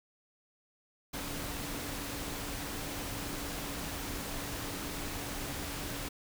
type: tone in noise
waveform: sine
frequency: 285.1 Hz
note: C#4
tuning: 49 cents sharp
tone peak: -46 dBFS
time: 1.13-6.09 s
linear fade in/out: 10 ms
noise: pink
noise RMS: -39 dBFS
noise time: 1.13-6.09 s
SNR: -10 dB
effects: none